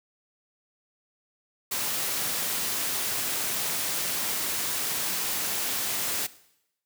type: noise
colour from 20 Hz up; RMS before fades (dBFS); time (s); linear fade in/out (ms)
white; -29; 1.71-6.27; 10
effects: noise-tail reverb RT60 0.8 s tail -18 dB re dry + high-pass 100 Hz 12 dB/octave